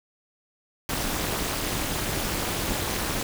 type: noise with amplitude modulation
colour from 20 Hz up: pink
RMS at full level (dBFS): -24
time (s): 0.89-3.23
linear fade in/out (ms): 2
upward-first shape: sine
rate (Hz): 248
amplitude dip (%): 95
effects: none